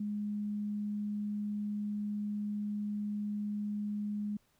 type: tone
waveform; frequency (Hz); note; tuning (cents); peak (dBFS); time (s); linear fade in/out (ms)
sine; 207.7; G#3; 0; -33; 0-4.37; 5
effects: pink hiss -72 dBFS RMS until 4.59 s